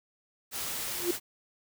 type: noise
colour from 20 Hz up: white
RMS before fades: -35 dBFS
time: 0.51-1.2 s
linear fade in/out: 50 ms
type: tone with exponential growth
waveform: sine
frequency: 349.2 Hz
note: F4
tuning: in tune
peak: -22 dBFS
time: 0.94-1.11 s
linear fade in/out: 5 ms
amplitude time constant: 36 ms
effects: none